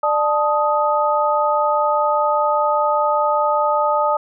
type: tone cluster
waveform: sine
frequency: 595 / 875 / 1250 Hz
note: D5 / A5 / D#6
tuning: +22 / -10 / +8 cents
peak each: -19 dBFS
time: 0.03-4.17 s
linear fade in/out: 5 ms
effects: none